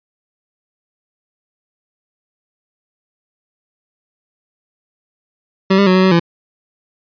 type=tone with pitch steps; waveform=25% pulse; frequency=191.6 / 199.5 / 184.8 / 186.8 / 188.6 / 169.4 Hz; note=G3 / G3 / F#3 / F#3 / F#3 / E3; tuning=-39 / +31 / -2 / +17 / +33 / +48 cents; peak=-5 dBFS; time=5.7-6.198 s; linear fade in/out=10 ms; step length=83 ms; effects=resampled to 11025 Hz